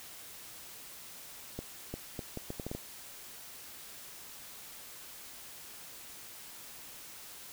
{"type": "accelerating click train", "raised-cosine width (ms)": 2, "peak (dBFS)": -24, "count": 9, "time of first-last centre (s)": [1.59, 2.75], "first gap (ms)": 350, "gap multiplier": 0.72, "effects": ["white hiss -49 dBFS RMS until 7.52 s"]}